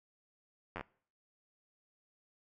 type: slowing click train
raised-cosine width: 0.5 ms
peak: -25 dBFS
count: 5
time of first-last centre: 0.76-0.81 s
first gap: 10 ms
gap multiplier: 1.15
effects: noise-tail reverb RT60 0.5 s tail -22 dB re dry